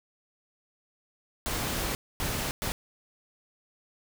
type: noise bursts at uneven times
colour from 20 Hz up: pink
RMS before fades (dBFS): -31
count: 3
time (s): 1.46-1.95 / 2.2-2.51 / 2.62-2.72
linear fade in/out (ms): 0
effects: none